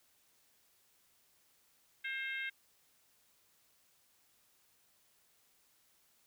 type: harmonic tone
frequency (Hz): 532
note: C5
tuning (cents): +29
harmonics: 3 / 4 / 5 / 6 / 7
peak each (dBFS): -41 / -40 / -47 / -50 / -51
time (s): 2.04-2.5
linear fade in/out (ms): 10
effects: white hiss -71 dBFS RMS until 6.26 s